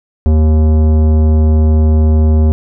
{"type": "tone with tanh clipping", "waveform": "sine", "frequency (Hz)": 77.78, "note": "D#2", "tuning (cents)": 0, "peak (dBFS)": -8, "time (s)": [0.26, 2.52], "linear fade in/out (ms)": 0, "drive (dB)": 15, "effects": []}